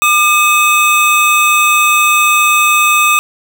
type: tone pair together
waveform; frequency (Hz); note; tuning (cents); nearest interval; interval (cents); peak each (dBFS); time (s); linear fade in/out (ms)
square; 1205.8 / 2555; D6 / D#7; +45 / +45; octave + minor second; 1300; -11; 0.02-3.19; 0
effects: none